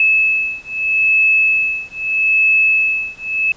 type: beating tone pair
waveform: sine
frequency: 2600 / 2600.79 Hz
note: E7 / E7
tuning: -24 / -24 cents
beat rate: 0.79 Hz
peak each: -15 dBFS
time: 0-3.52 s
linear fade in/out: 2 ms
effects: pink hiss -45 dBFS RMS until 3.56 s + resampled to 16000 Hz